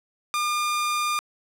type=tone; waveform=sawtooth; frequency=1206 Hz; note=D6; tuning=46 cents sharp; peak=-19 dBFS; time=0.34-1.19 s; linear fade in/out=0 ms; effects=low-pass 12000 Hz 12 dB/octave